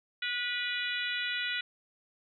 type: harmonic tone with a mistuned harmonic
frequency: 489.8 Hz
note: B4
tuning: 14 cents flat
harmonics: 3 / 4 / 5 / 6 / 7 / 8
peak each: -36 / -37 / -38 / -39 / -39 / -40 dBFS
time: 0.22-1.61 s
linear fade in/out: 5 ms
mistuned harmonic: 3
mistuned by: -16 cents
effects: none